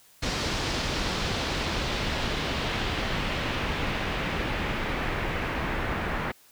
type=noise with low-pass filter sweep; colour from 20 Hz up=pink; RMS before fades=-29 dBFS; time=0.22-6.32 s; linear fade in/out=10 ms; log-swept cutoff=5200 to 1900 Hz; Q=1.3; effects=white hiss -57 dBFS RMS until 6.51 s